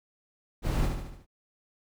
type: noise with echo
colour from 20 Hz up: brown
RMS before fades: -27 dBFS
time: 0.62-0.9 s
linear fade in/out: 50 ms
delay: 73 ms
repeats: 5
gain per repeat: -5 dB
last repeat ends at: 1.265 s
effects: none